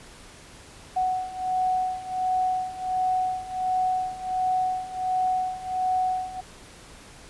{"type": "beating tone pair", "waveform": "sine", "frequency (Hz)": [741, 742.4], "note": ["F#5", "F#5"], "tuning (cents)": [2, 6], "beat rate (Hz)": 1.4, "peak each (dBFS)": [-28, -25], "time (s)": [0.96, 6.41], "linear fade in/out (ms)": 10, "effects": ["pink hiss -47 dBFS RMS until 7.29 s", "resampled to 24000 Hz"]}